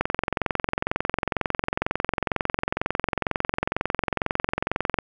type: click train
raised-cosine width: 0.5 ms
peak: -7 dBFS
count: 111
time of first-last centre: 0.01-4.987 s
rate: 22.1 Hz
effects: none